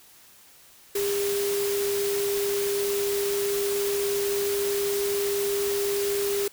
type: tone in noise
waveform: sine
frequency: 402.6 Hz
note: G4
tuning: 46 cents sharp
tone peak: -24 dBFS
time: 0.95-6.48 s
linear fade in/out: 5 ms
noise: white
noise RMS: -32 dBFS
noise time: 0.95-6.48 s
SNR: +5 dB
effects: white hiss -53 dBFS RMS until 6.52 s